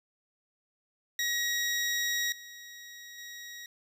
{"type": "tone with level steps", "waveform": "20% pulse", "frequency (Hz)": 1900, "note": "A#6", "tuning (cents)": 33, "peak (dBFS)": [-23, -40, -37], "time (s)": [1.19, 3.66], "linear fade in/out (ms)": 2, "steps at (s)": [2.32, 3.18], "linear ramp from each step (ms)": 2, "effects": []}